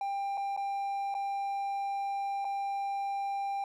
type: tone with dropouts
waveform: triangle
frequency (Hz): 794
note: G5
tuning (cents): +22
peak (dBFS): -29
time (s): 0.01-3.64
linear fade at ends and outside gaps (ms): 2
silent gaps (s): 0.373-0.376 / 0.565-0.574 / 1.142-1.149 / 2.446-2.45
effects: none